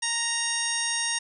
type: harmonic tone with a mistuned harmonic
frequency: 932.3 Hz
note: A#5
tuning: in tune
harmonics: 1 / 2 / 3 / 4 / 5 / 6 / 7 / 9 / 10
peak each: -37 / -32 / -35 / -34 / -43 / -31 / -35 / -31 / -39 dBFS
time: 0.02-1.19 s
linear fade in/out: 10 ms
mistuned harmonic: 9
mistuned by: +48 cents
effects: none